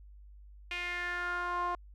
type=tone with band-pass filter sweep; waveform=sawtooth; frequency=353.1 Hz; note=F4; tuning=19 cents sharp; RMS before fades=-35 dBFS; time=0.71-1.75 s; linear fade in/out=2 ms; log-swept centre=2500 to 940 Hz; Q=4.5; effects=added 50 Hz sine -50 dBFS peak until 1.94 s